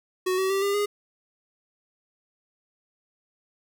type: tone with pitch steps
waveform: square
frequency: 370 / 380 / 390.2 / 400.7 / 411.5 Hz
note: F#4 / F#4 / G4 / G4 / G#4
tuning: 0 / +46 / -8 / +38 / -16 cents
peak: -23 dBFS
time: 0.26-0.86 s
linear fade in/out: 10 ms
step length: 120 ms
effects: none